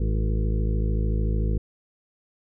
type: harmonic tone with a mistuned harmonic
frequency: 53.5 Hz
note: A1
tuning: 48 cents flat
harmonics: 1 / 2 / 3 / 4 / 6 / 7 / 8 / 9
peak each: -22 / -28 / -32 / -34 / -38 / -39 / -40 / -41 dBFS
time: 0-1.58 s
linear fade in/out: 5 ms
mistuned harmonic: 8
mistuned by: +24 cents
effects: none